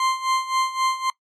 40% pulse tone with tremolo, 1046.5 Hz, C6, in tune, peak -17 dBFS, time 0-1.1 s, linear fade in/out 2 ms, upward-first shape sine, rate 3.8 Hz, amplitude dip 80%, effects noise-tail reverb RT60 0.1 s tail -20 dB re dry + low-pass 7000 Hz 12 dB/octave

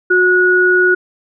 sine tone pair together, 364.6 / 1458.4 Hz, F#4 / F#6, -25 / -25 cents, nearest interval 2 octaves, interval 2400 cents, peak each -12 / -10 dBFS, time 0.1-0.95 s, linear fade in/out 10 ms, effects none

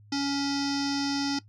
square tone with low-pass filter, 280.2 Hz, C#4, 19 cents sharp, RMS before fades -28 dBFS, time 0.12-1.39 s, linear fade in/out 5 ms, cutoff 5200 Hz, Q 7.3, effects noise-tail reverb RT60 0.1 s tail -18 dB re dry + added 104 Hz sine -51 dBFS peak until 1.48 s

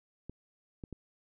clicks, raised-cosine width 3 ms, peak -29 dBFS, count 3, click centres 0.296 / 0.838 / 0.927 s, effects none

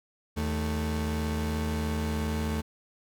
35% pulse tone pair together, 79.34 / 221.5 Hz, D#2 / A3, +34 / +12 cents, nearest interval octave + tritone, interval 1778 cents, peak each -28 / -30 dBFS, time 0.36-2.62 s, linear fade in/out 20 ms, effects none

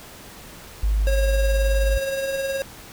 sine tone, 51.6 Hz, G#1, 10 cents flat, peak -17 dBFS, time 0.83-1.98 s, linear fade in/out 5 ms
square tone with tremolo, 543 Hz, C#5, 36 cents flat, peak -22 dBFS, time 1.07-2.62 s, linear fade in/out 0 ms, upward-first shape triangle, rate 19 Hz, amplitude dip 45%
effects pink hiss -42 dBFS RMS until 2.92 s

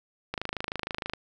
click train, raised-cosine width 0.3 ms, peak -15 dBFS, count 22, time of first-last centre 0.34-1.135 s, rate 26.4 Hz, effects none

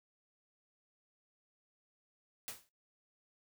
white noise with exponential decay, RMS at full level -40 dBFS, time 2.48-2.69 s, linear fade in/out 0 ms, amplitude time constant 44 ms, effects noise-tail reverb RT60 0.2 s tail -19 dB re dry

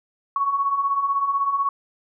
sine beating tone pair, 1099 / 1115 Hz, C#6 / C#6, -15 / +10 cents, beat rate 16 Hz, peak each -27 / -20 dBFS, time 0.36-1.69 s, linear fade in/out 2 ms, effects none

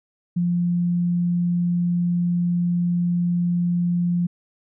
sine tone, 174.61 Hz, F3, in tune, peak -18 dBFS, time 0.36-4.27 s, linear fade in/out 10 ms, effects none

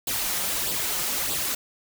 white noise with flanger, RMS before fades -27 dBFS, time 0.07-1.55 s, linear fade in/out 5 ms, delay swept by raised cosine 0.24 to 5.74 ms, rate 1.6 Hz, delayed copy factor +0.65, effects none

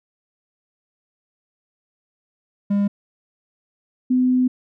triangle / sine tone pair in turn, 201.8 / 253.4 Hz, G#3 / B3, -49 / +45 cents, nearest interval major third, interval 394 cents, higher second, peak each -14 dBFS, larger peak neither, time 2.7-2.88 / 4.1-4.48 s, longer second, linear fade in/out 10 ms, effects none

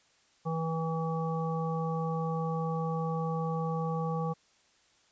harmonic tone, 162.5 Hz, E3, 24 cents flat, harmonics 1 / 3 / 5 / 7, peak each -31 / -36 / -38 / -39 dBFS, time 0.45-4.34 s, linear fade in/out 20 ms, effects white hiss -66 dBFS RMS until 5.11 s + resampled to 16000 Hz

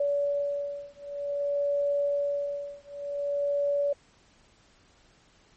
sine beating tone pair, 571 / 571.53 Hz, D5 / D5, -49 / -47 cents, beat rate 0.53 Hz, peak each -29 dBFS, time 0-3.93 s, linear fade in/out 5 ms, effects pink hiss -61 dBFS RMS until 5.56 s + MP3 32 kbps

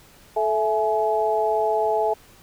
sine tone cluster, 434.4 / 661 / 845 Hz, A4 / E5 / G#5, -22 / +5 / +30 cents, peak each -23 dBFS, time 0.36-2.14 s, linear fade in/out 10 ms, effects pink hiss -51 dBFS RMS until 2.42 s

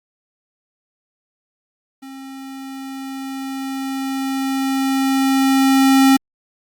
square tone with level ramp, 268.5 Hz, C4, 45 cents sharp, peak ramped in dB -34 to -9 dBFS, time 2.02-6.17 s, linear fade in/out 10 ms, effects Opus 48 kbps

